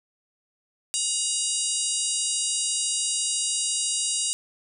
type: harmonic tone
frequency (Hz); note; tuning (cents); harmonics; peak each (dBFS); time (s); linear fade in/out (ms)
954; A#5; +40; 3 / 4 / 5 / 6 / 7 / 8 / 9 / 10; -34 / -34 / -33 / -35 / -33 / -29 / -33 / -30; 0.94-4.33; 0
effects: none